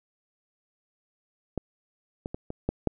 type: clicks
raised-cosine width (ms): 2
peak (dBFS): -15 / -19 / -20 / -21 / -12 / -10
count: 6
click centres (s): 1.577 / 2.259 / 2.345 / 2.504 / 2.69 / 2.873
effects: none